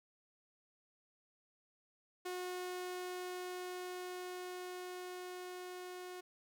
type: tone with level ramp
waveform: sawtooth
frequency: 362.8 Hz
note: F#4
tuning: 34 cents flat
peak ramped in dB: -36 to -42 dBFS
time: 2.25-6.21 s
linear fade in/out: 10 ms
effects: none

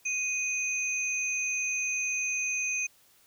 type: tone pair together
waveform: sine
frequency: 2489 / 6272 Hz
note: D#7 / G8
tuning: 0 / 0 cents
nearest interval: octave + major third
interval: 1600 cents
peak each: -29 / -33 dBFS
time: 0.05-2.87 s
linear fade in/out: 10 ms
effects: white hiss -62 dBFS RMS until 3.26 s

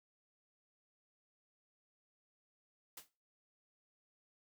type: noise with exponential decay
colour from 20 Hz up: white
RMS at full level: -45 dBFS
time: 2.97-3.09 s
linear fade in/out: 5 ms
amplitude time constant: 26 ms
effects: noise-tail reverb RT60 0.3 s tail -17 dB re dry

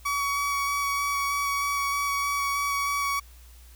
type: tone with vibrato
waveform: 30% pulse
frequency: 1131 Hz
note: C#6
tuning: 34 cents sharp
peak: -22 dBFS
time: 0.05-3.2 s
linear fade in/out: 10 ms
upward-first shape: square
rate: 3.2 Hz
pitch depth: 8 cents each way
effects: added 60 Hz sine -47 dBFS peak until 3.75 s + white hiss -56 dBFS RMS until 3.75 s

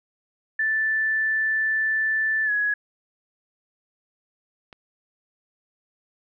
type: tone with pitch glide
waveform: sine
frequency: 1760 to 1676.6 Hz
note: A6 to G#6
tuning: 0 to +16 cents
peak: -20 dBFS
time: 0.59-2.74 s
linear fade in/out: 5 ms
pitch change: -84 cents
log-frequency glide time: 2.45-2.51 s
type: click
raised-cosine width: 0.3 ms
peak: -27 dBFS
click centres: 4.728 s
effects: none

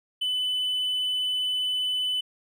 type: tone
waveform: triangle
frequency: 3005 Hz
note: F#7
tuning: 26 cents sharp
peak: -22 dBFS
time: 0.21-2.21 s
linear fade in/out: 10 ms
effects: tanh soft clip ceiling -18 dBFS

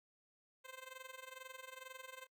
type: tone with amplitude modulation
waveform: 10% pulse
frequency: 520 Hz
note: C5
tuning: 11 cents flat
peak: -39 dBFS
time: 0.64-2.27 s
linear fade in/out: 20 ms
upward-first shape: sine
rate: 22.2 Hz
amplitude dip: 85%
effects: noise-tail reverb RT60 0.1 s tail -23 dB re dry

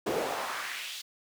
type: noise with high-pass filter sweep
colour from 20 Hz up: brown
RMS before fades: -34 dBFS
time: 0.06-1.02 s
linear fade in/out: 10 ms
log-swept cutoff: 340 to 4100 Hz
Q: 1.8
effects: none

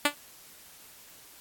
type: tone with exponential decay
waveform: 5% pulse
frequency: 291.3 Hz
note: D4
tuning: 14 cents flat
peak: -7 dBFS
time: 0.05-0.15 s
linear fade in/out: 5 ms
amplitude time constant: 21 ms
effects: white hiss -52 dBFS RMS until 1.4 s + AAC 64 kbps

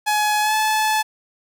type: tone with pitch glide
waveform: sawtooth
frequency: 844 to 864.7 Hz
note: G#5 to A5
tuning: +28 to -30 cents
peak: -13 dBFS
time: 0.06-1.03 s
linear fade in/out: 20 ms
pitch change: +42 cents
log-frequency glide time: 0.41-0.54 s
effects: none

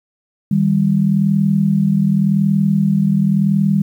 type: tone pair together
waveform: sine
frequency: 157.31 / 198.2 Hz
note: D#3 / G3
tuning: +19 / +19 cents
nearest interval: major third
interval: 400 cents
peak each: -16 / -13 dBFS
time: 0.51-3.82 s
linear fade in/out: 5 ms
effects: 8-bit

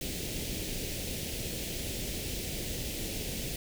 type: band-stop noise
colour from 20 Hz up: pink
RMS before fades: -36 dBFS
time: 0.01-3.56 s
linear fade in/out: 2 ms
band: 570 to 2300 Hz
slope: 24 dB/octave
effects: none

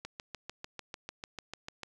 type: click train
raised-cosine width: 0.2 ms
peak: -23 dBFS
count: 13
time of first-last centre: 0.05-1.833 s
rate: 6.73 Hz
effects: none

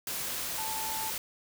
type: tone in noise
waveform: sine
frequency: 880 Hz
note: A5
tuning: in tune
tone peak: -36 dBFS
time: 0.58-1.1 s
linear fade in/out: 2 ms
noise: white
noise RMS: -35 dBFS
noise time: 0.07-1.18 s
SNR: -4 dB
effects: none

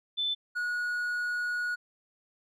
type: tone pair in turn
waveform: sine / triangle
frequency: 3520 / 1455 Hz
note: A7 / F#6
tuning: 0 / -29 cents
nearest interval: octave + minor third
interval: 1529 cents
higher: first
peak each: -27 dBFS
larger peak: neither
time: 0.17-0.35 / 0.55-1.76 s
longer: second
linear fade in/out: 20 ms
effects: none

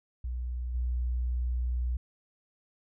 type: tone with level steps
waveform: sine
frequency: 61.2 Hz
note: B1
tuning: 15 cents flat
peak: -31 / -27 dBFS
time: 0.24-1.97 s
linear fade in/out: 5 ms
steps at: 0.74 s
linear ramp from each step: 10 ms
effects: none

